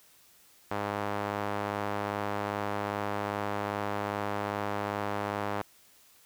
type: tone with band-pass filter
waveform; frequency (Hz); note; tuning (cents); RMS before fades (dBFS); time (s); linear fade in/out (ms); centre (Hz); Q
sawtooth; 102.5; G#2; -22; -33; 0.71-5.62; 5; 930; 1
effects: white hiss -60 dBFS RMS until 6.25 s